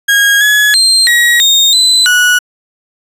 35% pulse tone with pitch steps, 1636 / 1693 / 4169 / 1905 / 3692 / 4026 / 1467 Hz, G#6 / G#6 / C8 / A#6 / A#7 / B7 / F#6, -26 / +33 / -7 / +37 / -17 / +33 / -15 cents, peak -4 dBFS, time 0.08-2.39 s, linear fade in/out 10 ms, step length 330 ms, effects resampled to 32000 Hz

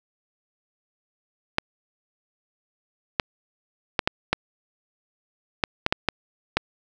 clicks, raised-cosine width 0.3 ms, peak -3 dBFS, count 10, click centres 1.584 / 3.198 / 3.992 / 4.075 / 4.33 / 5.638 / 5.864 / 5.925 / 6.087 / 6.57 s, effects none

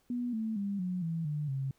sine tone with pitch steps, 243.7 / 220.9 / 200.2 / 181.52 / 164.54 / 149.15 / 135.2 Hz, B3 / A3 / G3 / F#3 / E3 / D3 / C#3, -23 / +7 / +37 / -33 / -3 / +27 / -43 cents, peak -31 dBFS, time 0.1-1.71 s, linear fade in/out 2 ms, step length 230 ms, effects pink hiss -71 dBFS RMS until 1.78 s

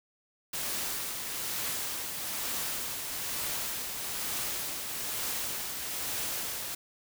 white noise with tremolo, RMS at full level -33 dBFS, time 0.53-6.75 s, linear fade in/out 5 ms, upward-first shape triangle, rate 1.1 Hz, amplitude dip 40%, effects none

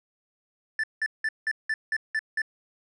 triangle tone bursts, 1760 Hz, A6, in tune, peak -22 dBFS, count 8, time 0.79-2.418 s, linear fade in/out 2 ms, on 46 ms, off 180 ms, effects resampled to 24000 Hz

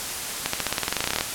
accelerating click train, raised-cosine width 0.2 ms, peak -5 dBFS, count 18, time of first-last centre 0.46-1.209 s, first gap 74 ms, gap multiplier 0.93, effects white hiss -30 dBFS RMS until 1.34 s + low-pass 12000 Hz 12 dB/octave

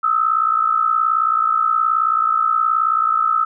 sine tone pair together, 1258 / 1316.8 Hz, D#6 / E6, +19 / -2 cents, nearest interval minor second, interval 79 cents, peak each -18 / -16 dBFS, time 0.03-3.45 s, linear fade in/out 10 ms, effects none

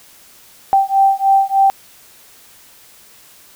sine beating tone pair, 780 / 783.3 Hz, G5 / G5, -9 / -2 cents, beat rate 3.3 Hz, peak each -13 dBFS, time 0.73-1.7 s, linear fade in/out 0 ms, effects white hiss -45 dBFS RMS until 3.55 s

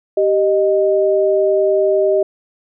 sine tone pair together, 390 / 619.1 Hz, G4 / D#5, -9 / -9 cents, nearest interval minor sixth, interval 800 cents, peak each -14 dBFS, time 0.17-2.23 s, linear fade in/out 5 ms, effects none

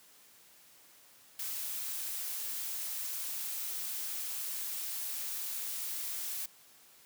blue noise, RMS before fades -38 dBFS, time 1.39-6.46 s, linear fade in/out 5 ms, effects white hiss -60 dBFS RMS until 7.05 s + high-pass 100 Hz 12 dB/octave

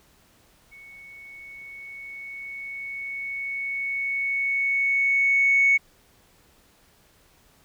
sine tone with level ramp, 2217 Hz, C#7, in tune, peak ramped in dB -44 to -14 dBFS, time 0.71-5.78 s, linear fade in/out 20 ms, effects tanh soft clip ceiling -10 dBFS + pink hiss -59 dBFS RMS until 7.64 s

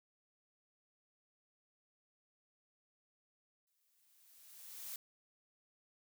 blue noise with exponential growth, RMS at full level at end -44 dBFS, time 3.67-4.96 s, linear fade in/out 2 ms, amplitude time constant 280 ms, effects none

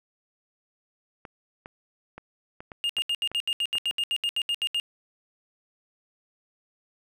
clicks, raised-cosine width 0.5 ms, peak -25 dBFS, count 9, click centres 1.252 / 1.659 / 2.18 / 2.605 / 2.718 / 2.985 / 3.316 / 3.754 / 3.911 s
triangle tone bursts, 2831 Hz, F7, 23 cents sharp, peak -22 dBFS, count 16, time 2.84-4.799 s, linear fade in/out 0 ms, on 54 ms, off 73 ms
effects none

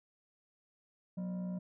sine tone with frequency modulation, 182.7 Hz, F#3, 22 cents flat, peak -33 dBFS, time 1.17-1.59 s, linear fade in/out 10 ms, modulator 425 Hz, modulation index 0.38, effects tanh soft clip ceiling -35 dBFS

